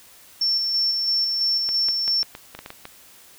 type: tone with tremolo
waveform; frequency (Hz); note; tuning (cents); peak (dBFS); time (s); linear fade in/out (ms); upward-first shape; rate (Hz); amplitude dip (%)
sine; 5420; E8; +47; -18; 0.41-2.23; 5; square; 3; 30
type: clicks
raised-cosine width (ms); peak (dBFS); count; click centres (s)
0.3; -19; 10; 1.69 / 1.886 / 2.079 / 2.23 / 2.351 / 2.55 / 2.59 / 2.661 / 2.704 / 2.854
effects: white hiss -49 dBFS RMS until 3.38 s